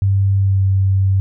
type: tone with pitch glide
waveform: sine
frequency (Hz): 98 to 96.43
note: G2 to G2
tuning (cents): 0 to -28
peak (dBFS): -11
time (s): 0.02-1.2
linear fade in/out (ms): 0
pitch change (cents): -28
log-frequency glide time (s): 0.38-0.61
effects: none